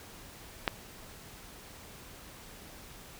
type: click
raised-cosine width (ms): 0.3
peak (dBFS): -10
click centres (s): 0.678
effects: pink hiss -50 dBFS RMS until 3.19 s